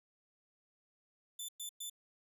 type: tone bursts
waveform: 15% pulse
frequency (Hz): 3520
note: A7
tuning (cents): 0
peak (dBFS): -34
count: 3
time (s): 1.39-1.898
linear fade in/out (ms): 5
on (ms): 96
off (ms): 110
effects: none